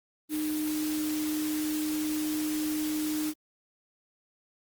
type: tone in noise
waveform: sine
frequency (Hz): 306.3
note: D#4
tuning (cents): -27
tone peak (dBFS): -28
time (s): 0.29-3.34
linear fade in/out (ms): 50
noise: white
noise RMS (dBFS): -38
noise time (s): 0.29-3.34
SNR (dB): +7
effects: Opus 32 kbps